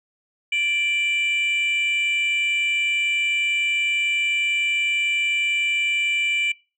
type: tone pair together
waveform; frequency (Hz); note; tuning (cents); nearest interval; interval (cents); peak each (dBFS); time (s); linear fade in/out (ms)
sine; 2349 / 2960; D7 / F#7; 0 / 0; major third; 400; -19 / -24; 0.52-6.52; 5
effects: noise-tail reverb RT60 0.3 s tail -22 dB re dry + tanh soft clip ceiling -16 dBFS